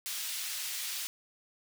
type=high-pass noise; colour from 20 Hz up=pink; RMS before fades=-37 dBFS; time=0.06-1.07 s; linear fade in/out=0 ms; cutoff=2900 Hz; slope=12 dB/octave; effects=none